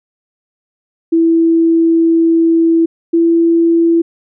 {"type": "tone pair in turn", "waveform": "sine", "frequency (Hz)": [330, 334.2], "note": ["E4", "E4"], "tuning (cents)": [2, 24], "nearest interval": "unison", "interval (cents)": 22, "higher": "second", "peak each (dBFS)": -7, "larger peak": "neither", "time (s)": [[1.12, 2.86], [3.13, 4.02]], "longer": "first", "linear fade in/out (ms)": 10, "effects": []}